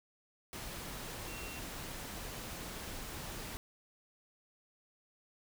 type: tone in noise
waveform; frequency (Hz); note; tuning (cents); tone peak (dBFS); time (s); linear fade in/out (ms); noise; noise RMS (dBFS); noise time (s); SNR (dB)
sine; 2737; F7; -36; -49; 1.28-1.59; 0; pink; -44; 0.53-3.57; -8
effects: none